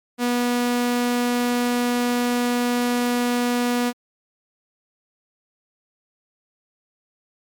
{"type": "tone", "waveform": "sawtooth", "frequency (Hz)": 243.2, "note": "B3", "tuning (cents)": -26, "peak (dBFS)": -15, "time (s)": [0.18, 3.93], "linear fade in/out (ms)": 50, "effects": ["MP3 96 kbps"]}